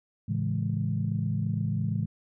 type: chord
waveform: sine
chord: A major seventh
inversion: none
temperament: equal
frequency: 110 / 138.59 / 164.81 / 207.7 Hz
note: A2 / C#3 / E3 / G#3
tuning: 0 / 0 / 0 / 0 cents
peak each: -29 / -32 / -31 / -33 dBFS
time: 0.28-2.06 s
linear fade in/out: 10 ms
effects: tanh soft clip ceiling -15 dBFS